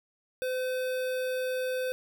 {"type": "tone with notch filter", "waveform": "square", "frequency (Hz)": 511, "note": "C5", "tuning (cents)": -41, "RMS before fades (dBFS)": -31, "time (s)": [0.42, 1.92], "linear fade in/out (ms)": 0, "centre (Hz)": 6600, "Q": 1.4, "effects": []}